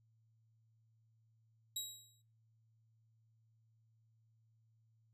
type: tone with exponential decay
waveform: 20% pulse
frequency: 3842 Hz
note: B7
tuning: 48 cents flat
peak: -31 dBFS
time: 1.76-2.22 s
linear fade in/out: 5 ms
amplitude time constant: 98 ms
effects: noise-tail reverb RT60 0.4 s tail -17 dB re dry + added 112 Hz sine -70 dBFS peak until 5.13 s